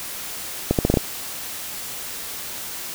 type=accelerating click train; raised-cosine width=2 ms; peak=-3 dBFS; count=6; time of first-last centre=0.71-0.972 s; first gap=78 ms; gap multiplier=0.8; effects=white hiss -32 dBFS RMS until 2.94 s